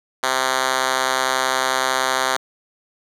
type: tone with high-pass filter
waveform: 5% pulse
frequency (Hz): 130.81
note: C3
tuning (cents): 0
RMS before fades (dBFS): -20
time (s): 0.23-2.37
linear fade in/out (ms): 2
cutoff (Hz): 560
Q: 0.52
effects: low-pass 10000 Hz 12 dB/octave